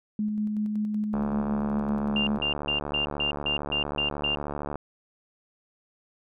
sine tone with tremolo, 211.6 Hz, G#3, 33 cents sharp, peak -24 dBFS, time 0.19-2.38 s, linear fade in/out 2 ms, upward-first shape square, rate 5.3 Hz, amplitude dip 25%
click train, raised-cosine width 1 ms, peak -18 dBFS, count 265, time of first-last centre 1.14-4.756 s, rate 73 Hz
sine tone bursts, 2794 Hz, F7, in tune, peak -24 dBFS, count 9, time 2.16-4.35 s, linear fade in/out 2 ms, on 110 ms, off 150 ms
effects none

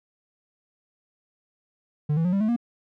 triangle tone with pitch steps, 149.3 / 163.76 / 179.61 / 197 / 216.1 / 237 Hz, D3 / E3 / F3 / G3 / A3 / A#3, +29 / -11 / +49 / +9 / -31 / +29 cents, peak -18 dBFS, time 2.09-2.564 s, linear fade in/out 10 ms, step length 79 ms, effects none

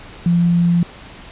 sine tone, 172.4 Hz, F3, 22 cents flat, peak -11 dBFS, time 0.26-0.83 s, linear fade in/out 2 ms, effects pink hiss -38 dBFS RMS until 1.31 s + resampled to 8000 Hz

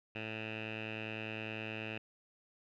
10% pulse tone with low-pass filter, 109.7 Hz, A2, 5 cents flat, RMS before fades -42 dBFS, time 0.15-1.98 s, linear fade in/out 5 ms, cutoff 2600 Hz, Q 8.1, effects none

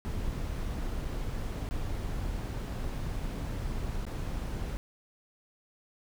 brown noise with dropouts, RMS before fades -34 dBFS, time 0.05-4.77 s, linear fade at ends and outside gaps 0 ms, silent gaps 1.047-1.051 / 1.689-1.71 / 4.052-4.066 s, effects none

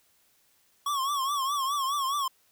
square tone with vibrato, 1108.7 Hz, C#6, in tune, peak -27 dBFS, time 0.86-2.28 s, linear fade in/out 5 ms, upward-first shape triangle, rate 4.8 Hz, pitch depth 120 cents each way, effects white hiss -66 dBFS RMS until 2.51 s

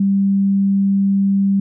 sine tone, 196.8 Hz, G3, 7 cents sharp, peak -12 dBFS, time 0-1.6 s, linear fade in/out 5 ms, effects none

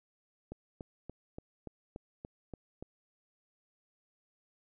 click train, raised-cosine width 2 ms, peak -29 dBFS, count 9, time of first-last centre 0.52-2.825 s, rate 3.47 Hz, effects none

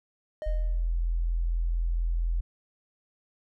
triangle tone with exponential decay, 616 Hz, D#5, 17 cents flat, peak -29 dBFS, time 0.42-0.93 s, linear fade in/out 0 ms, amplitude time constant 110 ms
sine tone, 42.15 Hz, E1, 39 cents sharp, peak -24 dBFS, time 0.46-2.41 s, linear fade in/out 10 ms
effects none

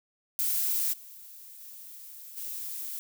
violet noise with level steps, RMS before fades -28 / -48 / -46 / -37 dBFS, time 0.39-2.99 s, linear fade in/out 0 ms, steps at 0.92 / 1.59 / 2.36 s, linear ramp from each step 20 ms, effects none

